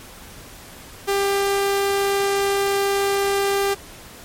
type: tone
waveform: sawtooth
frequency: 397.1 Hz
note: G4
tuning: 22 cents sharp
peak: -14 dBFS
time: 1.07-3.75 s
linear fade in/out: 20 ms
effects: pink hiss -41 dBFS RMS until 4.24 s + MP3 64 kbps